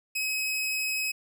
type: tone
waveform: sawtooth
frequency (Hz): 2548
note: D#7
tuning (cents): +41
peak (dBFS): -24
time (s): 0.15-1.12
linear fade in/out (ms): 10
effects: none